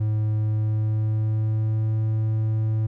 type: tone with pitch glide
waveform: triangle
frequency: 107.6 to 109.54 Hz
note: A2 to A2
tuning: -38 to -7 cents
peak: -18 dBFS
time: 0-2.87 s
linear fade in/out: 10 ms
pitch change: +31 cents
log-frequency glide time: 0.37-1.93 s
effects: none